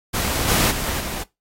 pink noise with level steps, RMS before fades -22 / -17 / -25 / -29 dBFS, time 0.13-1.24 s, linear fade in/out 20 ms, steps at 0.47 / 0.7 / 0.99 s, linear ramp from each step 20 ms, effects noise-tail reverb RT60 0.2 s tail -21 dB re dry + AAC 48 kbps

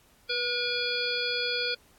harmonic tone with a mistuned harmonic, 482.2 Hz, B4, 41 cents flat, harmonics 1 / 3 / 5 / 7 / 9 / 10, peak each -34 / -34 / -34 / -34 / -34 / -34 dBFS, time 0.29-1.75 s, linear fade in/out 10 ms, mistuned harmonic 1, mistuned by +19 cents, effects pink hiss -61 dBFS RMS until 1.98 s + AAC 64 kbps

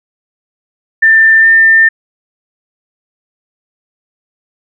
sine tone with pitch glide, 1787 to 1800.5 Hz, A6 to A6, +26 to +39 cents, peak -3 dBFS, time 1.02-1.89 s, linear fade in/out 10 ms, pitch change +13 cents, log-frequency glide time 1.39-1.47 s, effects none

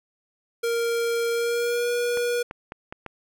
square tone with pitch glide, 466.2 to 481.2 Hz, A#4 to B4, 0 to -45 cents, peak -23 dBFS, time 0.63-2.43 s, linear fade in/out 10 ms, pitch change +55 cents, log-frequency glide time 1.32-1.9 s
clicks, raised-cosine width 0.5 ms, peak -20 dBFS, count 5, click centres 2.173 / 2.511 / 2.721 / 2.925 / 3.063 s
effects none

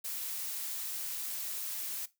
blue noise, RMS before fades -38 dBFS, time 0.04-2.06 s, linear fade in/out 10 ms, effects noise-tail reverb RT60 0.2 s tail -17 dB re dry

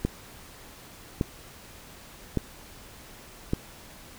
click train, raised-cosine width 3 ms, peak -11 dBFS, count 4, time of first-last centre 0.05-3.534 s, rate 0.861 Hz, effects pink hiss -48 dBFS RMS until 4.18 s

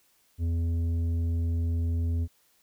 triangle tone with tanh clipping, 83.8 Hz, E2, 29 cents sharp, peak -26 dBFS, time 0.38-2.28 s, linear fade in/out 50 ms, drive 12 dB, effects white hiss -66 dBFS RMS until 2.62 s

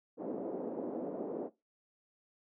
white band-pass noise, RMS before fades -39 dBFS, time 0.17-1.5 s, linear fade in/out 50 ms, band 230 to 530 Hz, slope 24 dB/octave, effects noise-tail reverb RT60 0.2 s tail -17 dB re dry

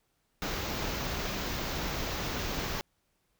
pink band-stop noise, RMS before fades -34 dBFS, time 0.42-2.81 s, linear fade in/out 0 ms, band 6700 to 14000 Hz, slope 48 dB/octave, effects pink hiss -75 dBFS RMS until 3.39 s

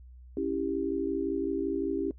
sine chord, C# diminished, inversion none, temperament equal with one note detuned, 277.2 / 329.6 / 395 Hz, C#4 / E4 / G4, 0 / 0 / +13 cents, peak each -32 dBFS, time 0.37-2.11 s, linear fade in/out 2 ms, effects noise-tail reverb RT60 0.1 s tail -20 dB re dry + added 62 Hz sine -47 dBFS peak until 2.18 s

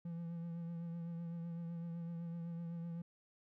triangle tone with vibrato, 168.9 Hz, E3, 42 cents sharp, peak -39 dBFS, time 0.05-3.02 s, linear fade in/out 5 ms, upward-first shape triangle, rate 7.9 Hz, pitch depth 34 cents each way, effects none

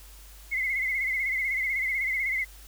sine tone with vibrato, 2100 Hz, C7, 6 cents sharp, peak -25 dBFS, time 0.51-2.45 s, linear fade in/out 20 ms, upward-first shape sine, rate 16 Hz, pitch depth 78 cents each way, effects added 50 Hz sine -47 dBFS peak until 2.67 s + white hiss -52 dBFS RMS until 2.67 s

